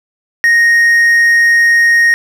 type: tone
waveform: triangle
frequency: 1864.7 Hz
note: A#6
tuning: in tune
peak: -4 dBFS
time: 0.44-2.14 s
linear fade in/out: 0 ms
effects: none